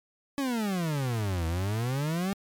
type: exponential two-way sweep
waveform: 40% pulse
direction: down then up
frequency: 286.2 to 80 to 202.3 Hz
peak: -26 dBFS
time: 0.38-2.33 s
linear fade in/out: 0 ms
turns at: 1.46 s
effects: MP3 96 kbps